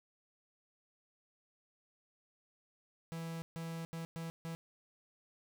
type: tone bursts at uneven times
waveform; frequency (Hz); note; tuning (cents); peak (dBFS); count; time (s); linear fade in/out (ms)
45% pulse; 164.81; E3; 0; -40; 5; 3.12-3.42 / 3.56-3.85 / 3.93-4.05 / 4.16-4.3 / 4.45-4.55; 0
effects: none